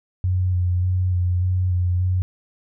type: tone with vibrato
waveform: sine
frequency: 90.6 Hz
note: F#2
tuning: 36 cents flat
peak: -17 dBFS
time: 0.24-2.22 s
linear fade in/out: 0 ms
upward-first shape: square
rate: 1.7 Hz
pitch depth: 21 cents each way
effects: none